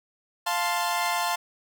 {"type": "chord", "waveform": "sawtooth", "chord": "F major", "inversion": "none", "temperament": "equal", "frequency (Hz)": [698.5, 880, 1046.5], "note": ["F5", "A5", "C6"], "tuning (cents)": [0, 0, 0], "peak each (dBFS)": -25, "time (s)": [0.46, 1.36], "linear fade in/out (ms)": 10, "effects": []}